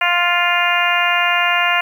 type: harmonic tone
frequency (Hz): 350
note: F4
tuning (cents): +4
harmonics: 2 / 3 / 4 / 5 / 6 / 7 / 8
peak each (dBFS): -21 / -21 / -21 / -21 / -21 / -21 / -21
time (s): 0.01-1.81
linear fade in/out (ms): 5
effects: 7-bit